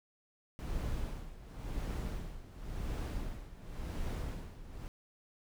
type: noise with tremolo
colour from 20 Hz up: brown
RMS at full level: -36 dBFS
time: 0.59-4.88 s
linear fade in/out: 0 ms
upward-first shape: sine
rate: 0.93 Hz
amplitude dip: 80%
effects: none